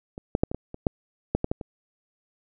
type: clicks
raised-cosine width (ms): 2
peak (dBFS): -23 / -8 / -6 / -17 / -17 / -23 / -7 / -8 / -11 / -11 / -21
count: 11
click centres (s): 0.179 / 0.351 / 0.435 / 0.515 / 0.546 / 0.744 / 0.868 / 1.35 / 1.444 / 1.515 / 1.612
effects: none